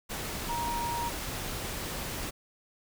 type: tone in noise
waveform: sine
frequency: 943 Hz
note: A#5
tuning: 20 cents sharp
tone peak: -31 dBFS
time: 0.48-1.1 s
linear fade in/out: 20 ms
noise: pink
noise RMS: -36 dBFS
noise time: 0.09-2.31 s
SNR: +2 dB
effects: none